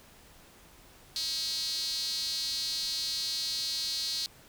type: tone with high-pass filter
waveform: sawtooth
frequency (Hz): 320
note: D#4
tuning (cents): +49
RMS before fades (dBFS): -33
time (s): 1.16-4.26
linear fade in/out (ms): 0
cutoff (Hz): 4300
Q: 6.8
effects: pink hiss -56 dBFS RMS until 4.48 s